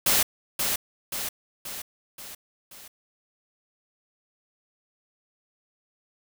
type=noise with echo; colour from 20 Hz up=white; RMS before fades=-21 dBFS; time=0.06-0.23 s; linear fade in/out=5 ms; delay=530 ms; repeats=5; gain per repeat=-5 dB; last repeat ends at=2.88 s; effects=none